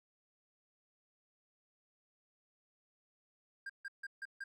triangle tone bursts, 1600 Hz, G6, 35 cents sharp, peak -39 dBFS, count 5, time 3.66-4.44 s, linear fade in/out 5 ms, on 36 ms, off 150 ms, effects none

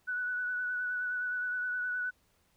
sine tone with vibrato, 1482 Hz, F#6, 2 cents sharp, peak -31 dBFS, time 0.07-2.11 s, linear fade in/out 20 ms, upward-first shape triangle, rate 9.6 Hz, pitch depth 27 cents each way, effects pink hiss -71 dBFS RMS until 2.56 s

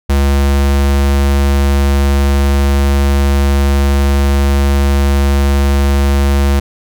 square tone, 69.7 Hz, C#2, 10 cents sharp, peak -9 dBFS, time 0.09-6.6 s, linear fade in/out 10 ms, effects none

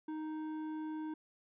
triangle tone with hard clipping, 311.1 Hz, D#4, in tune, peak -40 dBFS, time 0.08-1.14 s, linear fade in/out 5 ms, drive 12 dB, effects resampled to 8000 Hz

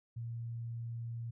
sine tone, 116.54 Hz, A#2, in tune, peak -38 dBFS, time 0.16-1.31 s, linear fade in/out 10 ms, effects none

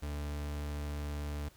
40% pulse tone, 73.42 Hz, D2, in tune, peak -35 dBFS, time 0.02-1.49 s, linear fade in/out 10 ms, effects pink hiss -62 dBFS RMS until 1.56 s

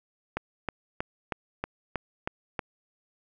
click train, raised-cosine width 0.5 ms, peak -14 dBFS, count 8, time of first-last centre 0.37-2.592 s, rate 3.15 Hz, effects none

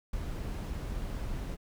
brown noise with ADSR envelope, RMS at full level -33 dBFS, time 0.13-1.57 s, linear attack 4 ms, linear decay 3 ms, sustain -3 dB, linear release 34 ms, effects none

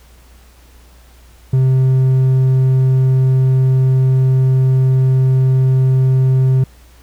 sine tone with hard clipping, 130.81 Hz, C3, in tune, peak -10 dBFS, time 1.53-6.64 s, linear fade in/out 5 ms, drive 3 dB, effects added 60 Hz sine -42 dBFS peak until 7.02 s + pink hiss -49 dBFS RMS until 7.02 s

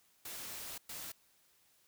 white noise bursts at uneven times, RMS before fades -45 dBFS, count 2, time 0.25-0.78 / 0.89-1.12 s, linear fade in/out 5 ms, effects white hiss -70 dBFS RMS until 1.87 s

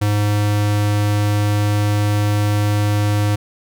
square tone, 103.83 Hz, G#2, in tune, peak -15 dBFS, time 0.01-3.36 s, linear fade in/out 10 ms, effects none

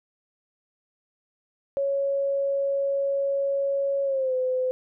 sine tone with pitch glide, 554.4 to 511.3 Hz, C#5 to C5, 0 to -40 cents, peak -22 dBFS, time 1.77-4.71 s, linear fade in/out 0 ms, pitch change -140 cents, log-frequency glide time 4.04-4.34 s, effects none

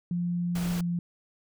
sine tone with pitch glide, 174.61 to 173.1 Hz, F3 to F3, 0 to -15 cents, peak -26 dBFS, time 0.11-0.99 s, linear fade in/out 2 ms, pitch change -15 cents, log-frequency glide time 0.77-0.85 s
pink noise, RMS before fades -38 dBFS, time 0.55-0.81 s, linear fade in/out 5 ms
effects none

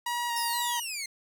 sawtooth tone with vibrato, 949 Hz, A#5, 31 cents sharp, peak -25 dBFS, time 0.06-0.8 s, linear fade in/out 5 ms, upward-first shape square, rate 2.1 Hz, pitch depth 17 cents each way
15% pulse exponential sweep, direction down, 5430 to 2077 Hz, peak -26 dBFS, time 0.36-1.06 s, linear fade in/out 5 ms
effects 9-bit

